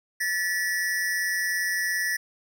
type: tone pair together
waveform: square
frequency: 1749 / 1931.7 Hz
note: A6 / B6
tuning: -11 / -39 cents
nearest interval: major second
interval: 172 cents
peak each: -28 dBFS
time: 0.2-2.17 s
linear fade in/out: 10 ms
effects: none